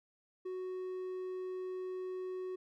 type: tone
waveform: triangle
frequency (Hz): 370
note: F#4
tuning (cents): 0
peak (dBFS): -36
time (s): 0.45-2.56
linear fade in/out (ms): 10
effects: none